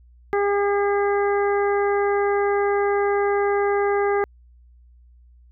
harmonic tone, 404.5 Hz, G#4, 46 cents flat, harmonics 1 / 2 / 3 / 4 / 5, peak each -19 / -25 / -29 / -31 / -33 dBFS, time 0.33-4.24 s, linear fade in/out 0 ms, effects added 60 Hz sine -48 dBFS peak until 5.51 s

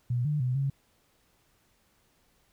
sine tone with pitch steps, 122 / 149.2 / 126.2 / 137.5 Hz, B2 / D3 / B2 / C#3, -21 / +28 / +38 / -14 cents, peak -25 dBFS, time 0.1-0.7 s, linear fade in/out 5 ms, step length 150 ms, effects pink hiss -68 dBFS RMS until 2.52 s

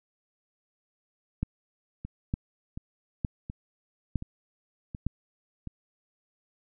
two click trains, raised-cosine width 5 ms, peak -24 / -15 dBFS, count 6 / 5, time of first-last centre 2.05-5.673 / 1.43-5.066 s, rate 1.38 / 1.1 Hz, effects none

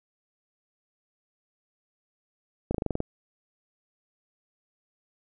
slowing click train, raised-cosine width 2 ms, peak -14 dBFS, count 8, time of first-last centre 2.71-3.004 s, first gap 35 ms, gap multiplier 1.06, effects none

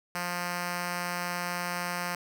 5% pulse tone with notch filter, 176.3 Hz, F3, 17 cents sharp, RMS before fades -33 dBFS, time 0.15-2.15 s, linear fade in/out 2 ms, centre 390 Hz, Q 1.6, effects none

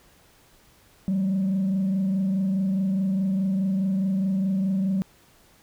sine tone with frequency modulation, 191.6 Hz, G3, 39 cents flat, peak -19 dBFS, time 1.08-5.02 s, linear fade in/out 0 ms, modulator 24.8 Hz, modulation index 0.36, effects tanh soft clip ceiling -19 dBFS + pink hiss -57 dBFS RMS until 5.62 s

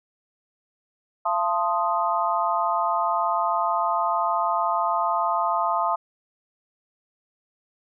sine chord, F dominant seventh, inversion none, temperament equal with one note detuned, 682.9 / 880 / 1046.5 / 1244.5 Hz, F5 / A5 / C6 / Eb6, -39 / 0 / 0 / 0 cents, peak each -26 dBFS, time 1.25-5.96 s, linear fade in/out 10 ms, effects none

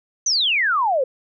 sine exponential sweep, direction down, 6270 to 493.7 Hz, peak -16 dBFS, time 0.26-1.04 s, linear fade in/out 5 ms, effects none

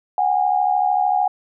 sine tone pair together, 740 / 813.3 Hz, F#5 / G#5, 0 / -36 cents, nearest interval major second, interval 164 cents, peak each -18 / -18 dBFS, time 0.18-1.28 s, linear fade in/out 2 ms, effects none

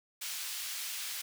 pink high-pass noise, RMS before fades -39 dBFS, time 0.21-1.22 s, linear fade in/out 10 ms, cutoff 2600 Hz, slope 12 dB/octave, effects none

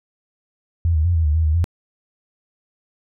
sine tone with pitch steps, 84.1 / 77.6 / 87.4 / 81.4 / 74.8 / 80.7 / 77.1 / 85.2 Hz, E2 / D#2 / F2 / E2 / D2 / E2 / D#2 / F2, +35 / -4 / +2 / -21 / +32 / -36 / -15 / -42 cents, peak -14 dBFS, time 0.85-1.642 s, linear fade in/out 0 ms, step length 99 ms, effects none

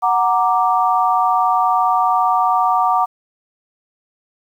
sine chord, Gb augmented, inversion none, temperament equal, 740 / 932.3 / 1174.7 Hz, Gb5 / Bb5 / D6, 0 / 0 / 0 cents, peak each -16 / -18 / -17 dBFS, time 0.02-3.06 s, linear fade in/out 20 ms, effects 8-bit

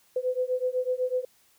sine beating tone pair, 502 / 510 Hz, B4 / C5, +28 / -44 cents, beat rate 8 Hz, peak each -28 dBFS, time 0.16-1.25 s, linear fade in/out 5 ms, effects white hiss -63 dBFS RMS until 1.58 s

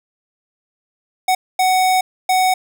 square tone bursts at uneven times, 745 Hz, F#5, 12 cents sharp, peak -13 dBFS, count 3, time 1.28-1.35 / 1.59-2.01 / 2.29-2.54 s, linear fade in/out 5 ms, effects none

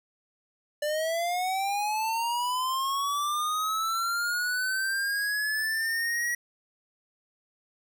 square linear sweep, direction up, 587.3 to 1922 Hz, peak -27 dBFS, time 0.82-6.35 s, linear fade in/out 5 ms, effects none

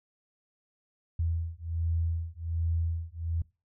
sine beating tone pair, 82.41 / 83.71 Hz, E2 / E2, 0 / +27 cents, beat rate 1.3 Hz, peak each -31 dBFS, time 1.19-3.42 s, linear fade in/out 5 ms, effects noise-tail reverb RT60 0.3 s tail -23 dB re dry

